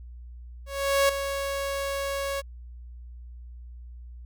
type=tone with ADSR envelope; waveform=sawtooth; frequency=554 Hz; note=C#5; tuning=1 cent flat; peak=-14 dBFS; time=0.66-2.42 s; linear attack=430 ms; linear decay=5 ms; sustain=-10 dB; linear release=27 ms; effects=added 60 Hz sine -40 dBFS peak until 4.25 s